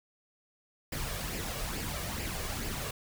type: noise with flanger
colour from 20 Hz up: pink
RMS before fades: -36 dBFS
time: 0.92-2.91 s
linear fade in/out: 5 ms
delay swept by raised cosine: 0.4 to 1.8 ms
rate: 2.3 Hz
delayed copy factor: +0.5
effects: none